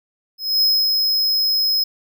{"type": "tone with ADSR envelope", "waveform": "square", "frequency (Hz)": 5120, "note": "D#8", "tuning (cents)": 49, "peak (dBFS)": -13, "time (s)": [0.38, 1.84], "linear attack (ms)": 240, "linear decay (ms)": 250, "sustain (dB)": -3, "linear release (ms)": 8, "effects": []}